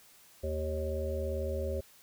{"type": "harmonic tone with a mistuned harmonic", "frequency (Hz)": 77.78, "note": "D#2", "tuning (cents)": 0, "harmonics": [1, 3, 5, 7, 8], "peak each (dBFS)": [-34, -44, -39, -36, -44], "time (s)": [0.43, 1.81], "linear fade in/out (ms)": 10, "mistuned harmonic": 3, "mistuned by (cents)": -47, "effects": ["white hiss -59 dBFS RMS until 2.02 s"]}